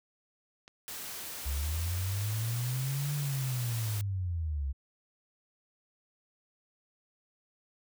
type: click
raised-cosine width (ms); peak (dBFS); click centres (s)
0.2; -33; 0.679
type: noise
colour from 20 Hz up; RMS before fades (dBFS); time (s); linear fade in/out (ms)
white; -41; 0.88-4.01; 0
type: linear two-way sweep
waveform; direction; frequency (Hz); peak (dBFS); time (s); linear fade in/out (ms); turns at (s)
sine; up then down; 65.41 to 146.83 to 65.41; -30; 1.45-4.73; 20; 3.14
effects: none